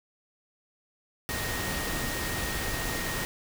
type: tone in noise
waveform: sine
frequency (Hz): 1864.7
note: A#6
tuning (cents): 0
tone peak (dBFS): -37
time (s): 1.29-3.25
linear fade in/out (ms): 0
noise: pink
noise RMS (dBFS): -32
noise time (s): 1.29-3.25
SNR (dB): -8
effects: none